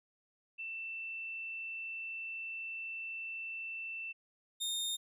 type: tone pair in turn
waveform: sine / sawtooth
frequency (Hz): 2672 / 3662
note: E7 / A#7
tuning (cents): +23 / -32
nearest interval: perfect fourth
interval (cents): 545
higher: second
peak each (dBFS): -39 / -31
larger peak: second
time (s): 0.58-4.13 / 4.6-4.97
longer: first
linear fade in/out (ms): 20
effects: resampled to 32000 Hz